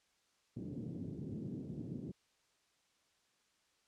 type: band-pass noise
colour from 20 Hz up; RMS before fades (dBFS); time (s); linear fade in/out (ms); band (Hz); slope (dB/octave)
pink; -44; 0.56-2.12; 10; 110 to 330; 24
effects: white hiss -75 dBFS RMS until 3.87 s + low-pass 7000 Hz 12 dB/octave